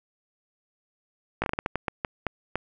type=slowing click train; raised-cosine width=0.5 ms; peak=-11 dBFS; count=12; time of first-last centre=1.42-2.556 s; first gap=18 ms; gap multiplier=1.32; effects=none